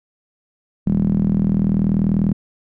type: tone with band-pass filter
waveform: sawtooth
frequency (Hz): 40.17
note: E1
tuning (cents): -44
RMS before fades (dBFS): -17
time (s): 0.86-2.33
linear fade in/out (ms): 10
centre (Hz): 190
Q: 6.5
effects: none